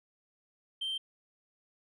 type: tone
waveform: sine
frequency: 3136 Hz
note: G7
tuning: in tune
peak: -30 dBFS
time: 0.81-0.98 s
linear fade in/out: 10 ms
effects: tanh soft clip ceiling -31 dBFS